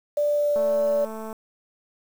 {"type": "tone with pitch glide", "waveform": "sine", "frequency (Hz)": [587.3, 579.5], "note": ["D5", "D5"], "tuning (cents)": [0, -23], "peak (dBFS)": -19, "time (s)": [0.17, 1.05], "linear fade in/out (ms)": 5, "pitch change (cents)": -23, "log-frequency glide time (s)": [0.34, 0.94]}
{"type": "click train", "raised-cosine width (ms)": 1, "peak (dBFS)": -23, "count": 170, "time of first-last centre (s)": [0.56, 1.328], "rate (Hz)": 220}
{"effects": ["7-bit"]}